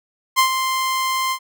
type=tone with ADSR envelope; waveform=sawtooth; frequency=1046.5 Hz; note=C6; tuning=in tune; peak=-7 dBFS; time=0.36-1.39 s; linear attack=30 ms; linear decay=95 ms; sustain=-8 dB; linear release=73 ms; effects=none